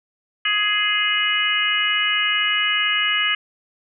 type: harmonic tone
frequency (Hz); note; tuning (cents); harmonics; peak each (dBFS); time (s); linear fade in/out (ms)
417.8; G#4; +10; 3 / 4 / 5 / 6 / 7; -27 / -24 / -23 / -26 / -21; 0.45-3.35; 5
effects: none